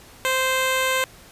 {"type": "tone", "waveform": "10% pulse", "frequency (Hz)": 521, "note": "C5", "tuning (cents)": -7, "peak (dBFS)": -11, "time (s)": [0.25, 1.04], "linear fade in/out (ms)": 0, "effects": ["pink hiss -47 dBFS RMS until 1.31 s", "resampled to 32000 Hz"]}